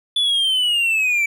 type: linear sweep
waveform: triangle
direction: down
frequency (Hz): 3470 to 2300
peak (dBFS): -14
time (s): 0.16-1.26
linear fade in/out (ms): 5
effects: none